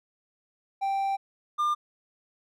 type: tone pair in turn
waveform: triangle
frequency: 784 / 1200 Hz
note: G5 / D6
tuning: 0 / +37 cents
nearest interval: perfect fifth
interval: 737 cents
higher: second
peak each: -23 / -21 dBFS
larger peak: second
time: 0.81-1.17 / 1.58-1.75 s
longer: first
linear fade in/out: 20 ms
effects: none